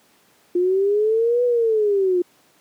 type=linear two-way sweep; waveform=sine; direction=up then down; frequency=349.2 to 493.9 to 349.2 Hz; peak=-15 dBFS; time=0.55-2.22 s; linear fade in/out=5 ms; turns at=1.44 s; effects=pink hiss -57 dBFS RMS until 2.6 s + high-pass 200 Hz 12 dB/octave

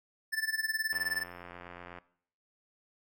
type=tone with tremolo; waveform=square; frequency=1760 Hz; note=A6; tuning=in tune; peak=-28 dBFS; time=0.32-1.24 s; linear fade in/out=20 ms; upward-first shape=sine; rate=19 Hz; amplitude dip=85%
type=click train; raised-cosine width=0.5 ms; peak=-30 dBFS; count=94; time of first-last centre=0.93-1.986 s; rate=88.1 Hz
effects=noise-tail reverb RT60 0.6 s tail -19 dB re dry

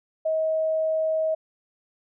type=tone; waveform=sine; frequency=635 Hz; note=D#5; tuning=35 cents sharp; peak=-21 dBFS; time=0.25-1.35 s; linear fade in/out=10 ms; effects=none

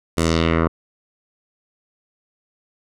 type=tone with low-pass filter sweep; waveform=10% pulse; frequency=82.2 Hz; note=E2; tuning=4 cents flat; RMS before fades=-18 dBFS; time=0.17-0.68 s; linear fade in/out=10 ms; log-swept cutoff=11000 to 1100 Hz; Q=1.8; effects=none

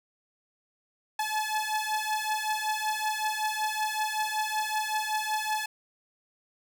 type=beating tone pair; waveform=sawtooth; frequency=857 / 862.3 Hz; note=A5 / A5; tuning=-46 / -35 cents; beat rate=5.3 Hz; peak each=-27 dBFS; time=1.19-5.66 s; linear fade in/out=5 ms; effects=none

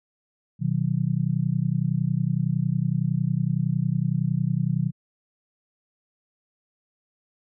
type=chord; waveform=sine; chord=B major; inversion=none; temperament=just; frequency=123.47 / 154.34 / 185.21 Hz; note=B2 / D#3 / F#3; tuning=0 / -14 / +2 cents; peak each=-26 / -24 / -27 dBFS; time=0.59-4.92 s; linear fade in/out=50 ms; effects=none

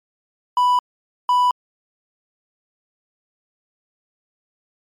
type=tone bursts at uneven times; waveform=triangle; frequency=989 Hz; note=B5; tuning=2 cents sharp; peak=-11 dBFS; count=2; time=0.57-0.79 / 1.29-1.51 s; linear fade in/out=2 ms; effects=MP3 96 kbps

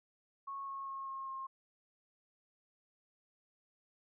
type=tone with pitch steps; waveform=sine; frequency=1099 / 1091.4 / 1083.9 / 1076.4 / 1068.9 Hz; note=C#6 / C#6 / C#6 / C6 / C6; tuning=-15 / -27 / -39 / +49 / +37 cents; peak=-40 dBFS; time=0.47-1.47 s; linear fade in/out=10 ms; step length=200 ms; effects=none

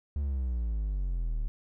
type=exponential sweep; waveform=triangle; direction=down; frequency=74.1 to 36.47 Hz; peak=-26 dBFS; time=0.16-1.48 s; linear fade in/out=0 ms; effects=none

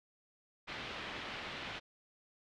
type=low-pass noise; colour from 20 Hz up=white; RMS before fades=-44 dBFS; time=0.67-1.8 s; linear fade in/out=20 ms; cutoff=3400 Hz; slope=24 dB/octave; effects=none

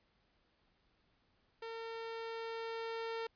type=tone with level ramp; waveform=sawtooth; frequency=454.8 Hz; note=A#4; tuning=43 cents flat; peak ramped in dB=-39 to -34 dBFS; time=1.62-3.27 s; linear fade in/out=5 ms; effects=pink hiss -75 dBFS RMS until 3.35 s + resampled to 11025 Hz

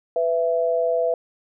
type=tone pair together; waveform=sine; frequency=498.2 / 665 Hz; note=B4 / E5; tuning=+15 / +15 cents; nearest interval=perfect fourth; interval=500 cents; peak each=-21 dBFS; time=0.16-1.14 s; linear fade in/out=2 ms; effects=none

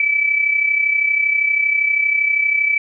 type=tone with amplitude modulation; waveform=sine; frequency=2306 Hz; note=D7; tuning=32 cents flat; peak=-11 dBFS; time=0-2.78 s; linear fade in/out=2 ms; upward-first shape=sine; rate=32.6 Hz; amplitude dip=60%; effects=none

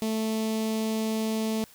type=tone with notch filter; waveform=sawtooth; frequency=220.1 Hz; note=A3; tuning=1 cent sharp; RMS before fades=-28 dBFS; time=0.02-1.64 s; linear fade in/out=0 ms; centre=1500 Hz; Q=0.85; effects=white hiss -54 dBFS RMS until 1.74 s

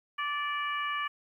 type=harmonic tone; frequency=583 Hz; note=D5; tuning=13 cents flat; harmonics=2 / 3 / 4 / 5; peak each=-32 / -36 / -38 / -40 dBFS; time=0.18-1.08 s; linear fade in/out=10 ms; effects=11-bit

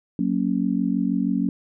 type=chord; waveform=sine; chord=F# major; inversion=none; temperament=just; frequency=185 / 231.2 / 277.5 Hz; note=F#3 / A#3 / C#4; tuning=0 / -14 / +2 cents; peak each=-24 dBFS; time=0.19-1.49 s; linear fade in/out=2 ms; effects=none

